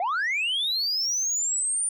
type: linear sweep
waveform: sine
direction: up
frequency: 665 to 9320 Hz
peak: -21 dBFS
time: 0-1.89 s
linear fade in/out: 2 ms
effects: tanh soft clip ceiling -22 dBFS